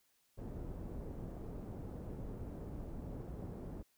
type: low-pass noise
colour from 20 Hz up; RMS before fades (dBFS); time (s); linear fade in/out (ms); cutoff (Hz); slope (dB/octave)
pink; -45; 0.37-3.83; 20; 450; 12
effects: white hiss -75 dBFS RMS until 3.97 s